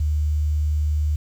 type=tone with quantisation; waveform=sine; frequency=75.4 Hz; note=D2; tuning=46 cents sharp; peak=-18 dBFS; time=0-1.16 s; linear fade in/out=5 ms; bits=8; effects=none